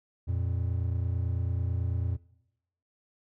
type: tone pair together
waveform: triangle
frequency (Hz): 86.8 / 115.86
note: F2 / A#2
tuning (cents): -10 / -10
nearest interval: perfect fourth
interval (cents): 500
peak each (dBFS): -26 / -31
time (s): 0.27-2.17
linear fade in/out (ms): 20
effects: noise-tail reverb RT60 0.8 s tail -19 dB re dry